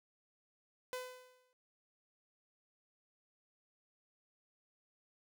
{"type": "tone with exponential decay", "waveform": "sawtooth", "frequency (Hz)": 505, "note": "B4", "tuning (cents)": 39, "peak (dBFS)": -34, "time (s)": [0.93, 1.53], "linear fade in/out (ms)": 0, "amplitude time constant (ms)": 130, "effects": []}